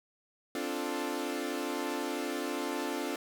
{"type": "chord", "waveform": "sawtooth", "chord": "D minor seventh", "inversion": "third", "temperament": "equal", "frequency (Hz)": [261.6, 293.7, 349.2, 440], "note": ["C4", "D4", "F4", "A4"], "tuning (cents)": [0, 0, 0, 0], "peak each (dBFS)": [-35, -33, -34, -36], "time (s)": [0.55, 3.16], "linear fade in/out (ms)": 2, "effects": []}